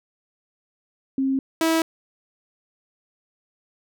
sine / sawtooth tone pair in turn, 267.9 / 325 Hz, C4 / E4, +41 / -24 cents, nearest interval minor third, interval 335 cents, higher second, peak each -19 / -14 dBFS, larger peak second, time 1.18-1.39 / 1.61-1.82 s, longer neither, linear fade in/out 2 ms, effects none

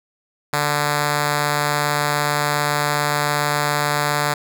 5% pulse tone with notch filter, 147.1 Hz, D3, 3 cents sharp, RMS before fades -20 dBFS, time 0.53-4.34 s, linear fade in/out 5 ms, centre 340 Hz, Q 1.4, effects none

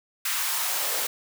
white noise with high-pass filter sweep, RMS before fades -27 dBFS, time 0.25-1.07 s, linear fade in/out 5 ms, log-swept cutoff 1500 to 420 Hz, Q 1.6, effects none

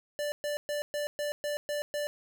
square tone bursts, 587.3 Hz, D5, in tune, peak -31 dBFS, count 8, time 0.19-2.07 s, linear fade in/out 0 ms, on 130 ms, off 120 ms, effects none

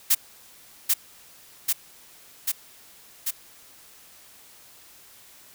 blue noise with echo, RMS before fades -18 dBFS, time 0.1-0.15 s, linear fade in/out 10 ms, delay 790 ms, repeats 4, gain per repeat -2 dB, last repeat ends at 3.31 s, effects white hiss -51 dBFS RMS until 5.54 s

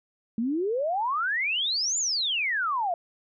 sine exponential two-way sweep, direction up then down, 216.4 to 7230 to 663 Hz, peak -24 dBFS, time 0.38-2.94 s, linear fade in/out 2 ms, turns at 1.98 s, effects none

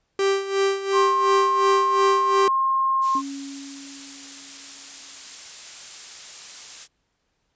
45% pulse tone with tremolo, 392 Hz, G4, in tune, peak -17 dBFS, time 0.19-2.48 s, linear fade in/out 2 ms, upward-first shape sine, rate 2.8 Hz, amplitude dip 75%
sine tone, 1066 Hz, C6, 32 cents sharp, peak -18 dBFS, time 0.92-3.22 s, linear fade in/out 50 ms
blue noise, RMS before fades -34 dBFS, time 3.01-6.88 s, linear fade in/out 50 ms
sine tone with exponential decay, 277.2 Hz, C#4, in tune, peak -27 dBFS, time 3.15-5.36 s, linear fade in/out 2 ms, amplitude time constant 480 ms
effects pink hiss -72 dBFS RMS until 7.55 s + resampled to 16000 Hz

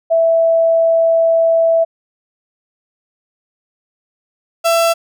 sine / 35% pulse tone pair in turn, 659.3 / 668.9 Hz, E5 / E5, 0 / +25 cents, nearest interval unison, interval 25 cents, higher second, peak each -9 dBFS, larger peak neither, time 0.1-1.85 / 4.64-4.94 s, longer first, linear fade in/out 20 ms, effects none

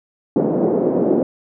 white band-pass noise, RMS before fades -17 dBFS, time 0.36-1.23 s, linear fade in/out 2 ms, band 190 to 500 Hz, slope 24 dB/octave, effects none

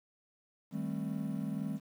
triangle chord, A half-diminished seventh, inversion second, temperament just, 158.4 / 198 / 220 / 264 Hz, Eb3 / G3 / A3 / C4, +31 / +18 / 0 / +16 cents, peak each -38 / -36 / -38 / -39 dBFS, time 0.71-1.8 s, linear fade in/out 50 ms, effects 10-bit

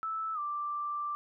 sine tone with pitch glide, 1313 to 1176.5 Hz, E6 to D6, -7 to +3 cents, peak -32 dBFS, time 0.03-1.15 s, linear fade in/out 0 ms, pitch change -190 cents, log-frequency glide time 0.34-0.39 s, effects none

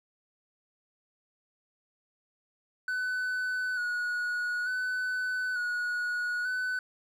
triangle tone with vibrato, 1480 Hz, F#6, in tune, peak -27 dBFS, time 2.88-6.79 s, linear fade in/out 2 ms, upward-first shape square, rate 0.56 Hz, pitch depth 27 cents each way, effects none

